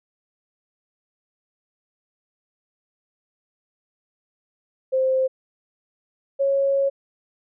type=tone pair in turn; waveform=sine; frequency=523.3 / 550.7 Hz; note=C5 / C#5; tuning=0 / -11 cents; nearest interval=minor second; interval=89 cents; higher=second; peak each=-17 dBFS; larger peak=neither; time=4.92-5.28 / 6.39-6.9 s; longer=second; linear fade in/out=20 ms; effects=none